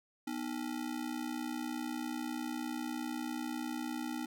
square ring-modulated tone, 277.2 Hz, C#4, in tune, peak -34 dBFS, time 0.27-4.26 s, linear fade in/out 5 ms, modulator 30 Hz, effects none

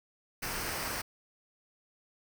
pink noise with comb filter, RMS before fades -36 dBFS, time 0.42-1.02 s, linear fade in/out 10 ms, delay 0.28 ms, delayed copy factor -0.5, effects none

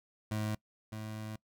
25% pulse tone pair in turn, 107.2 / 108.38 Hz, A2 / A2, -45 / -26 cents, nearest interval unison, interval 19 cents, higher second, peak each -29 / -36 dBFS, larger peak first, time 0.31-0.55 / 0.92-1.36 s, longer second, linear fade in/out 5 ms, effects noise-tail reverb RT60 0.1 s tail -23 dB re dry

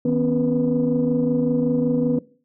sine tone cluster, 157.5 / 246.7 / 272 / 489.8 Hz, D#3 / B3 / C#4 / B4, +21 / -2 / -33 / -14 cents, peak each -25 / -19 / -24 / -23 dBFS, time 0.05-2.19 s, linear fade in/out 5 ms, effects noise-tail reverb RT60 0.4 s tail -19 dB re dry + tanh soft clip ceiling -10 dBFS

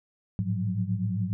sine tone cluster, 105.2 / 112.6 / 176.5 / 185.9 Hz, G#2 / A2 / F3 / F#3, +23 / +40 / +19 / +8 cents, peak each -29 / -33 / -33 / -31 dBFS, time 0.39-1.33 s, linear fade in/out 0 ms, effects none

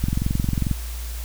click train, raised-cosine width 5 ms, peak -9 dBFS, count 16, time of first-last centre 0.04-0.713 s, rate 22.3 Hz, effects added 58 Hz sine -28 dBFS peak until 1.24 s + white hiss -39 dBFS RMS until 1.24 s

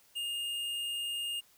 sine tone with tanh clipping, 2830 Hz, F7, 22 cents sharp, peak -35 dBFS, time 0.15-1.41 s, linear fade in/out 20 ms, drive 14 dB, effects white hiss -64 dBFS RMS until 1.57 s

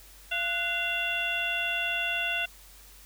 harmonic tone with a mistuned harmonic, 688 Hz, F5, 26 cents flat, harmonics 1 / 2 / 3 / 4 / 5, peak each -37 / -33 / -38 / -29 / -36 dBFS, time 0.31-2.46 s, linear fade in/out 10 ms, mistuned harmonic 2, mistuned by +120 cents, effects added 48 Hz sine -53 dBFS peak until 3.05 s + white hiss -53 dBFS RMS until 3.05 s

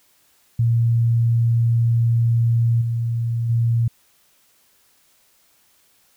sine tone with level steps, 116.54 Hz, A#2, in tune, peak -14 / -19 / -15 dBFS, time 0.59-3.88 s, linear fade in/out 5 ms, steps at 2.81 / 3.49 s, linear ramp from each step 10 ms, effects white hiss -59 dBFS RMS until 6.16 s

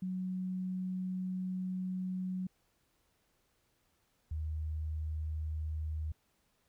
sine tone pair in turn, 185 / 77.78 Hz, F#3 / D#2, 0 / 0 cents, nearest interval octave + minor third, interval 1500 cents, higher first, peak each -34 / -34 dBFS, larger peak neither, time 0.02-2.47 / 4.31-6.12 s, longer first, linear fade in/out 5 ms, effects pink hiss -75 dBFS RMS until 6.68 s

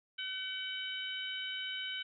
harmonic tone, 758 Hz, F#5, 42 cents sharp, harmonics 2 / 3 / 4 / 5, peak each -43 / -45 / -39 / -47 dBFS, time 0.18-2.03 s, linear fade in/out 10 ms, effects none

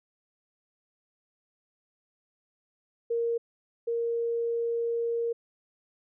sine tone pair in turn, 466.2 / 466.2 Hz, A#4 / A#4, 0 / 0 cents, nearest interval unison, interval 0 cents, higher neither, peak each -25 / -26 dBFS, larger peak first, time 3.1-3.38 / 3.87-5.33 s, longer second, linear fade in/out 10 ms, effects none

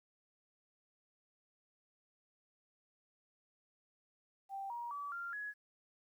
sine tone with pitch steps, 784 / 948.6 / 1147.8 / 1388.9 / 1680.5 Hz, G5 / A#5 / D6 / F6 / G#6, 0 / +30 / -40 / -10 / +20 cents, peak -40 dBFS, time 4.49-5.54 s, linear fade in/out 50 ms, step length 210 ms, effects 12-bit

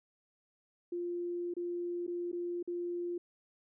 sine tone with dropouts, 349.2 Hz, F4, in tune, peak -34 dBFS, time 0.92-3.18 s, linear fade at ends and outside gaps 5 ms, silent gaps 1.539-1.566 / 2.067-2.077 / 2.317-2.328 / 2.628-2.675 s, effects none

